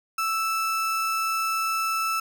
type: tone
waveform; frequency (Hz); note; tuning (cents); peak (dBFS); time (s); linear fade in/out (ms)
35% pulse; 1318.5; E6; 0; -22; 0.18-2.2; 5
effects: none